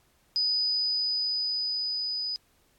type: tone with level ramp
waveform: sine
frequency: 4978 Hz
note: D#8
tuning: in tune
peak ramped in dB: -23 to -29 dBFS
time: 0.36-2.36 s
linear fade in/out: 0 ms
effects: pink hiss -66 dBFS RMS until 2.78 s + AAC 64 kbps